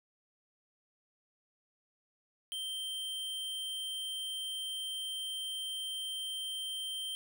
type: tone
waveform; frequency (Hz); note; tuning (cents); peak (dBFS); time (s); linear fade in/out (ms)
square; 3136; G7; 0; -37; 2.52-7.15; 0
effects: none